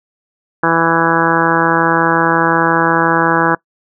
harmonic tone, 165.6 Hz, E3, 8 cents sharp, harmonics 1 / 2 / 3 / 4 / 5 / 6 / 7 / 8 / 9 / 10, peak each -21 / -17 / -19 / -23 / -19 / -18 / -20 / -20 / -18 / -19 dBFS, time 0.63-3.55 s, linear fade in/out 5 ms, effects noise-tail reverb RT60 0.1 s tail -22 dB re dry

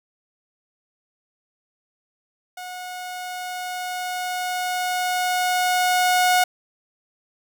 sawtooth tone with level ramp, 728 Hz, F#5, 28 cents flat, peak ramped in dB -29 to -11 dBFS, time 2.57-6.44 s, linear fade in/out 5 ms, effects none

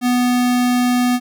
square tone, 246.9 Hz, B3, in tune, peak -14 dBFS, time 0.01-1.2 s, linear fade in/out 50 ms, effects none

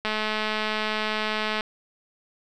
click train, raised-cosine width 0.3 ms, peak -11 dBFS, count 336, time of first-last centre 0.05-1.608 s, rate 215 Hz, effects none

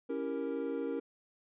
triangle chord, C# diminished seventh, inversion none, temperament equal, 277.2 / 329.6 / 392 / 466.2 Hz, C#4 / E4 / G4 / Bb4, 0 / 0 / 0 / 0 cents, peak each -36 / -39 / -40 / -35 dBFS, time 0.09-1 s, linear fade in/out 10 ms, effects resampled to 8000 Hz

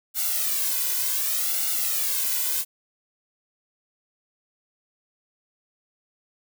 blue noise with flanger, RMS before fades -25 dBFS, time 0.14-2.65 s, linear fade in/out 50 ms, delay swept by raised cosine 1.4 to 2.02 ms, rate 0.67 Hz, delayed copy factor +0.95, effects none

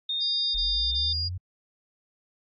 sine tone with pitch glide, 3671 to 3618 Hz, A#7 to A7, -27 to +48 cents, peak -26 dBFS, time 0.09-1.13 s, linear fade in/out 5 ms, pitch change -25 cents, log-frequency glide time 0.43-0.96 s
sine tone bursts, 4840 Hz, D#8, 49 cents flat, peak -27 dBFS, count 3, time 0.2-1.292 s, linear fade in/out 20 ms, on 350 ms, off 21 ms
sine linear sweep, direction up, 41 to 93.8 Hz, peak -30 dBFS, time 0.54-1.38 s, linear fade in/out 10 ms
effects AAC 48 kbps

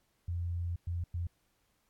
sine tone bursts at uneven times, 86.4 Hz, F2, 18 cents flat, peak -32 dBFS, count 3, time 0.28-0.76 / 0.87-1.04 / 1.14-1.27 s, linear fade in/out 5 ms, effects pink hiss -75 dBFS RMS until 1.89 s + AAC 64 kbps

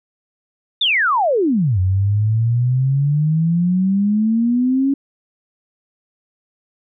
sine exponential two-way sweep, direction down then up, 3729 to 91 to 279.4 Hz, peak -13 dBFS, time 0.81-4.94 s, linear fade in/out 5 ms, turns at 1.79 s, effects none

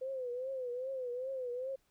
sine tone with vibrato, 510 Hz, C5, 44 cents flat, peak -36 dBFS, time 0.01-1.76 s, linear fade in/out 10 ms, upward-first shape triangle, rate 2.5 Hz, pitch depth 110 cents each way, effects pink hiss -75 dBFS RMS until 1.9 s

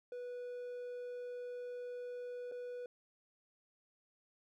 triangle tone with dropouts, 491 Hz, B4, 10 cents flat, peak -40 dBFS, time 0.12-2.86 s, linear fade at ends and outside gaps 2 ms, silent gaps 2.515-2.52 s, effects none

